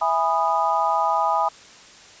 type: chord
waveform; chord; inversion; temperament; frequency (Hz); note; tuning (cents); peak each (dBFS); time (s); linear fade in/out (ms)
sine; E major seventh; none; just; 659.3 / 824.1 / 988.9 / 1236.1; E5 / G#5 / B5 / D#6; 0 / -14 / +2 / -12; -26 / -22 / -23 / -24; 0.01-1.49; 10
effects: white hiss -46 dBFS RMS until 2.2 s + resampled to 16000 Hz